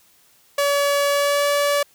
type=tone with pitch glide; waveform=sawtooth; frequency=569 to 574.9 Hz; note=C#5 to D5; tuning=+45 to -37 cents; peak=-13 dBFS; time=0.58-1.83 s; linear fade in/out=5 ms; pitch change=+18 cents; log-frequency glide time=1.1-1.46 s; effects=white hiss -56 dBFS RMS until 1.94 s